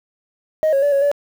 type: tone with pitch steps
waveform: sine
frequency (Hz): 625 / 549 / 576 / 555 / 574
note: D#5 / C#5 / D5 / C#5 / D5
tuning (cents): +8 / -17 / -34 / +2 / -40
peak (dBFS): -11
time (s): 0.63-1.115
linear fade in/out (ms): 0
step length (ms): 97
effects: tanh soft clip ceiling -11 dBFS + 7-bit